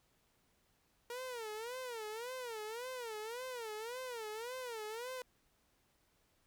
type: tone with vibrato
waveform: sawtooth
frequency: 468.5 Hz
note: A#4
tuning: 9 cents sharp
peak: -38 dBFS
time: 1.1-5.22 s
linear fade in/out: 2 ms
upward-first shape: sine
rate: 1.8 Hz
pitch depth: 170 cents each way
effects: pink hiss -75 dBFS RMS until 6.46 s